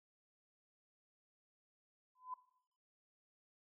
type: tone with exponential growth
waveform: sine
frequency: 1010 Hz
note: B5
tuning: 39 cents sharp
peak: -39 dBFS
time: 2.15-2.34 s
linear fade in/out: 5 ms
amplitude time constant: 41 ms
effects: noise-tail reverb RT60 0.7 s tail -17 dB re dry